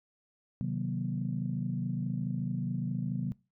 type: chord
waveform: sine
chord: C half-diminished seventh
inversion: none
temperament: equal with one note detuned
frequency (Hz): 130.81 / 155.56 / 185 / 238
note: C3 / Eb3 / Gb3 / Bb3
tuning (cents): 0 / 0 / 0 / +36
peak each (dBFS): -34 / -37 / -34 / -38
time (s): 0.61-3.32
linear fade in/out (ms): 0
effects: noise-tail reverb RT60 0.3 s tail -23 dB re dry + tanh soft clip ceiling -20 dBFS